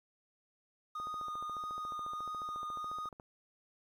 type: tone with vibrato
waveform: triangle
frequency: 1233 Hz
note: D#6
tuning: 16 cents flat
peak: -36 dBFS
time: 0.95-3.09 s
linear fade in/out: 5 ms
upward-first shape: sine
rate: 1.6 Hz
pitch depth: 11 cents each way
type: click train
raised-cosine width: 1 ms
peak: -36 dBFS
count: 32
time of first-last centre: 1-3.199 s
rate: 14.1 Hz
effects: 11-bit